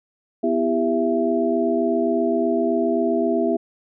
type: tone cluster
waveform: sine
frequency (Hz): 247.8 / 331.3 / 399 / 668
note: B3 / E4 / G4 / E5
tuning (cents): +6 / +9 / +31 / +23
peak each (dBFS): -23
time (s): 0.43-3.57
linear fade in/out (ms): 10
effects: none